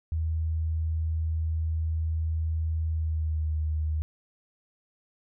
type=tone with pitch glide; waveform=sine; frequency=80.1 to 77.55 Hz; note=E2 to D#2; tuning=-49 to -5 cents; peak=-25 dBFS; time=0.12-4.02 s; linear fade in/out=0 ms; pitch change=-56 cents; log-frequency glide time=2.89-3.52 s; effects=none